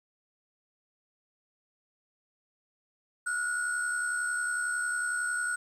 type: tone cluster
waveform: sine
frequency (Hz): 1382 / 1453 / 8220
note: F6 / F#6 / C9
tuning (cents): -19 / -32 / -32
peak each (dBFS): -37 / -28 / -36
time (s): 3.26-5.56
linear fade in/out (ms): 10
effects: tanh soft clip ceiling -24 dBFS + 10-bit